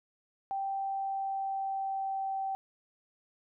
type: tone with pitch glide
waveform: sine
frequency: 782 to 774.8 Hz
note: G5 to G5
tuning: -4 to -20 cents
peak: -31 dBFS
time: 0.51-2.55 s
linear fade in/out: 0 ms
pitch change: -16 cents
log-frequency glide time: 0.7-2.42 s
effects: none